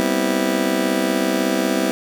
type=chord; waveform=25% pulse; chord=C major seventh; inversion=second; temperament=just; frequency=196.22 / 245.3 / 261.6 / 327 Hz; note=G3 / B3 / C4 / E4; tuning=+2 / -12 / 0 / -14 cents; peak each=-20 / -21 / -19 / -18 dBFS; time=0-1.91 s; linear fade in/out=0 ms; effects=none